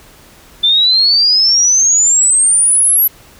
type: exponential sweep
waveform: sine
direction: up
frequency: 3520 to 11840 Hz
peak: -7 dBFS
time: 0.63-3.08 s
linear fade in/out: 10 ms
effects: pink hiss -42 dBFS RMS until 3.39 s